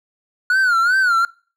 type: tone with vibrato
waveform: triangle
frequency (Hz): 1447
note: F#6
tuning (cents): -39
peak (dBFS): -11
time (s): 0.5-1.25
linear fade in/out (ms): 2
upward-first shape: sine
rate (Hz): 2.6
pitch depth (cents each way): 130
effects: noise-tail reverb RT60 0.4 s tail -24 dB re dry